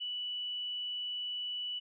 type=tone; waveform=sine; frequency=2960 Hz; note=F#7; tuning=in tune; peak=-35 dBFS; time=0-1.8 s; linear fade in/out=20 ms; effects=none

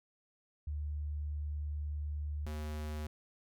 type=tone pair in turn; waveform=sine / square; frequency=74.2 / 75.98 Hz; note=D2 / D#2; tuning=+18 / -41 cents; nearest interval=unison; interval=41 cents; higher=second; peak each=-35 / -38 dBFS; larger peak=first; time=0.67-2.46 / 2.46-3.07 s; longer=first; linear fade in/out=5 ms; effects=none

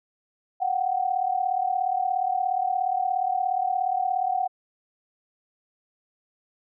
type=tone pair together; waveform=sine; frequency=728 / 765 Hz; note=F#5 / G5; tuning=-28 / -42 cents; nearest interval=minor second; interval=86 cents; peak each=-25 dBFS; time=0.6-4.48 s; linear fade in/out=20 ms; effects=none

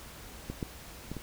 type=clicks; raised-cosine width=3 ms; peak=-23 / -19 / -24 / -25 dBFS; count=4; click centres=0.5 / 0.628 / 1.116 / 1.167 s; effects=added 60 Hz sine -54 dBFS peak until 1.22 s + pink hiss -48 dBFS RMS until 1.22 s

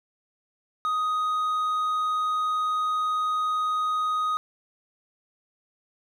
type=tone with hard clipping; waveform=sine; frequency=1249 Hz; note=D#6; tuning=6 cents sharp; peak=-24 dBFS; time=0.85-4.37 s; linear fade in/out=0 ms; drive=3 dB; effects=none

